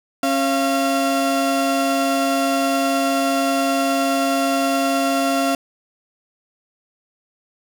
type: tone pair together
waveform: 35% pulse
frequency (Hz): 272.5 / 686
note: C#4 / F5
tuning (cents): -29 / -31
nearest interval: octave + major third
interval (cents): 1598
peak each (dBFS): -18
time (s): 0.23-5.55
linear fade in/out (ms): 2
effects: none